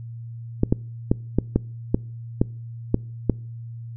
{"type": "clicks", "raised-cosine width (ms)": 3, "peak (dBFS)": -4, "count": 9, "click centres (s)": [0.634, 0.725, 1.115, 1.386, 1.56, 1.945, 2.415, 2.944, 3.297], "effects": ["noise-tail reverb RT60 0.5 s tail -25 dB re dry", "added 116 Hz sine -33 dBFS peak until 3.96 s"]}